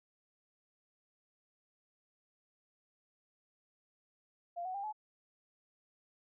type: tone with pitch steps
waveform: sine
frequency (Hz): 694 / 743.8 / 797.2 / 854.4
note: F5 / F#5 / G5 / G#5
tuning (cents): -11 / +9 / +29 / +49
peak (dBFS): -37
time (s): 4.56-4.928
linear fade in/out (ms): 20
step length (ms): 92
effects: none